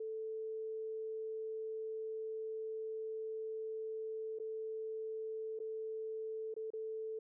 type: tone with dropouts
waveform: sine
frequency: 440 Hz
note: A4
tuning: in tune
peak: -39 dBFS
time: 0-7.19 s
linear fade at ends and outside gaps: 5 ms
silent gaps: 4.388-4.398 / 5.591-5.6 / 6.541-6.564 / 6.704-6.734 s
effects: none